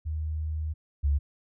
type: tone pair in turn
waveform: sine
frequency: 77.78 / 71.3 Hz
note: D#2 / C#2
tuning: 0 / +49 cents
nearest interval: major second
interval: 151 cents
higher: first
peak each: -28 / -21 dBFS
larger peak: second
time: 0.05-0.74 / 1.03-1.19 s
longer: first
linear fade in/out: 20 ms
effects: none